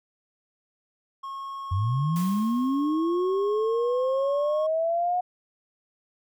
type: tone with vibrato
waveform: triangle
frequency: 1085 Hz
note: C#6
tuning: 37 cents flat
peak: -31 dBFS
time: 1.23-4.67 s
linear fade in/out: 10 ms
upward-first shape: sine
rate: 0.65 Hz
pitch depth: 11 cents each way
type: linear sweep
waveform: sine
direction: up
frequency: 86.1 to 728 Hz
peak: -22 dBFS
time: 1.71-5.21 s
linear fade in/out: 10 ms
type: noise with exponential decay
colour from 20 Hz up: white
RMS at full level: -39 dBFS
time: 2.16-3.22 s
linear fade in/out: 0 ms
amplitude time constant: 230 ms
effects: none